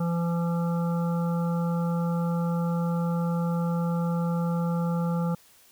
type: harmonic tone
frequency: 170 Hz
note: F3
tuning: 46 cents flat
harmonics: 1 / 3 / 5 / 7 / 8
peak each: -24 / -34 / -38 / -41 / -42 dBFS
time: 0-5.35 s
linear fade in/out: 5 ms
effects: white hiss -57 dBFS RMS until 5.71 s